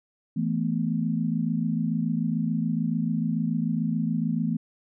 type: chord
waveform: sine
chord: E suspended fourth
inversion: none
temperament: equal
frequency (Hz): 164.81 / 220 / 246.9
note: E3 / A3 / B3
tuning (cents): 0 / 0 / 0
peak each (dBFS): -27 / -27 / -29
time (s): 0.36-4.57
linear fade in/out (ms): 10
effects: none